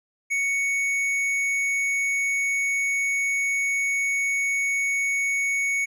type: tone with hard clipping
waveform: triangle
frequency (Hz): 2224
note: C#7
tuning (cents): +5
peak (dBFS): -23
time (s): 0.3-5.86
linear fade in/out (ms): 20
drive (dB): 11
effects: none